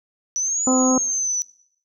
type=exponential two-way sweep; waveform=sine; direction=up then down; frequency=5900 to 7000 to 5900 Hz; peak=-20 dBFS; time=0.36-1.42 s; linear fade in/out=0 ms; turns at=0.66 s
type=harmonic tone; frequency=257.3 Hz; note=C4; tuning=29 cents flat; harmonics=1 / 2 / 3 / 4 / 5; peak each=-17 / -23 / -27 / -29 / -31 dBFS; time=0.67-0.98 s; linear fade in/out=2 ms
effects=noise-tail reverb RT60 0.7 s tail -22 dB re dry